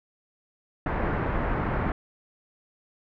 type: low-pass noise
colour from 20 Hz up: pink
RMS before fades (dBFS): -27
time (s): 0.86-1.92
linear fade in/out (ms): 2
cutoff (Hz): 1800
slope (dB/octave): 24
effects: none